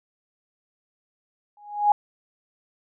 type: tone with exponential growth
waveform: sine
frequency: 828 Hz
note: G#5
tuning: 5 cents flat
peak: -11 dBFS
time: 1.57-1.92 s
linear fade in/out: 2 ms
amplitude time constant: 74 ms
effects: none